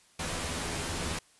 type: noise with comb filter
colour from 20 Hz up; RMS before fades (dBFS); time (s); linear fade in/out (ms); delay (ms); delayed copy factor
pink; -34; 0.19-1.19; 5; 12; +0.7
effects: white hiss -62 dBFS RMS until 1.39 s + resampled to 24000 Hz